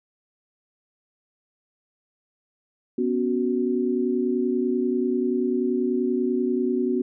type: chord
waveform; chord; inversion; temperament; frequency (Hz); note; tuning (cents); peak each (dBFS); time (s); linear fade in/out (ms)
sine; B suspended second; none; equal; 246.9 / 277.2 / 370; B3 / C#4 / F#4; 0 / 0 / 0; -24 / -28 / -24; 2.98-7.02; 5
effects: none